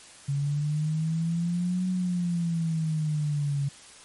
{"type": "exponential two-way sweep", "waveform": "sine", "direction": "up then down", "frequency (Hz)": [139.1, 185, 139.1], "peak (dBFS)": -24, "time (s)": [0.28, 3.69], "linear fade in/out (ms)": 10, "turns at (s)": 1.88, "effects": ["white hiss -49 dBFS RMS until 4.04 s", "MP3 48 kbps"]}